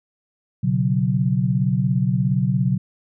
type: chord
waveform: sine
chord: B suspended second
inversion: none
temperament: equal with one note detuned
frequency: 123.47 / 140.61 / 185 Hz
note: B2 / C#3 / F#3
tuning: 0 / +25 / 0 cents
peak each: -21 dBFS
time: 0.63-2.78 s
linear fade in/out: 10 ms
effects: none